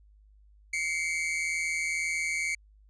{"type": "tone pair together", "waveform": "45% pulse", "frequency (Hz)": [2110, 2272], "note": ["C7", "C#7"], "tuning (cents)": [14, 42], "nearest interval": "minor second", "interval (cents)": 128, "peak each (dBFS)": [-32, -30], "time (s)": [0.73, 2.55], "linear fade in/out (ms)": 5, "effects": ["added 51 Hz sine -55 dBFS peak until 2.89 s", "resampled to 22050 Hz"]}